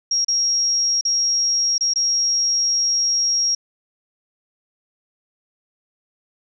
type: tone with dropouts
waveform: sine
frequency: 5600 Hz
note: F8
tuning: 4 cents sharp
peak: -16 dBFS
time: 0.11-3.55 s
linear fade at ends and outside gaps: 5 ms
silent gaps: 0.247-0.282 / 1.011-1.051 / 1.781-1.808 / 1.937-1.958 s
effects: none